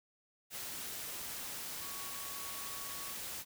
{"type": "tone in noise", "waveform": "sine", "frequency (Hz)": 1119, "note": "C#6", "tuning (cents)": 16, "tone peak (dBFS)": -51, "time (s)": [1.78, 3.16], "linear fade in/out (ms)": 50, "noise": "white", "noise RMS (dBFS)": -43, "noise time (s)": [0.5, 3.45], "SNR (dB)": -11, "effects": []}